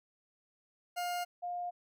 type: tone pair in turn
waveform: 40% pulse / sine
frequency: 708 / 708 Hz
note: F5 / F5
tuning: +23 / +23 cents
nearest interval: unison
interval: 0 cents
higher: neither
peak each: -33 / -35 dBFS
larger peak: first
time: 0.96-1.25 / 1.42-1.71 s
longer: neither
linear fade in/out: 20 ms
effects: none